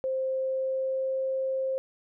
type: tone with pitch glide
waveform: sine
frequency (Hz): 525 to 529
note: C5 to C5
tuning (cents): +6 to +19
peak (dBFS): -26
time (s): 0.04-1.78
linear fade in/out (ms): 0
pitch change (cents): +13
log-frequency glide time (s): 0.16-1.23
effects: none